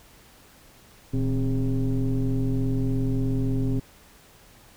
sine tone with frequency modulation, 121.3 Hz, B2, 31 cents flat, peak -20 dBFS, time 1.13-3.8 s, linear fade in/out 10 ms, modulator 143 Hz, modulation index 1.3, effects tanh soft clip ceiling -17 dBFS + pink hiss -53 dBFS RMS until 4.76 s

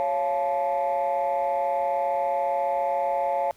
sine chord, Db augmented, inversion none, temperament just, 554.4 / 693 / 866.2 Hz, Db5 / F5 / A5, 0 / -14 / -27 cents, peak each -25 dBFS, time 0-3.51 s, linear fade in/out 0 ms, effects tanh soft clip ceiling -18 dBFS + pink hiss -58 dBFS RMS until 3.56 s

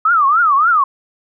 sine tone with vibrato, 1243 Hz, D#6, 2 cents flat, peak -9 dBFS, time 0.05-0.84 s, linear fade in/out 5 ms, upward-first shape triangle, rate 3.5 Hz, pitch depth 270 cents each way, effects none

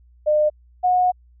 sine tone pair in turn, 605 / 727.5 Hz, D#5 / F#5, -49 / -29 cents, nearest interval minor third, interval 320 cents, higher second, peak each -14 / -14 dBFS, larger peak neither, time 0.26-0.5 / 0.83-1.12 s, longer second, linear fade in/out 20 ms, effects added 60 Hz sine -49 dBFS peak until 1.4 s

